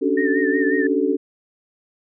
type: chord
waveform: sine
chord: D major seventh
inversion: third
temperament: equal with one note detuned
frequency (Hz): 277.2 / 293.7 / 379.3 / 440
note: C#4 / D4 / F#4 / A4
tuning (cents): 0 / 0 / +43 / 0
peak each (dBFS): -22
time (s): 0.01-1.17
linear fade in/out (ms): 20
type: tone with vibrato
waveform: sine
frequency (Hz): 1808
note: A6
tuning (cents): +47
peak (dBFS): -23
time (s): 0.17-0.87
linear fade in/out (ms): 5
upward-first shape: sine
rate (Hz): 5.5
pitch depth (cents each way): 59
effects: none